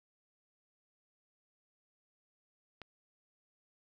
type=click; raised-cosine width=0.3 ms; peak=-30 dBFS; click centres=2.817 s; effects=none